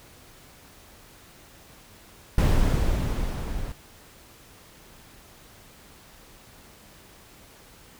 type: noise with level ramp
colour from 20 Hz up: brown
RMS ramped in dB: -18 to -32 dBFS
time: 2.38-3.72 s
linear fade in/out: 2 ms
effects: pink hiss -51 dBFS RMS until 7.99 s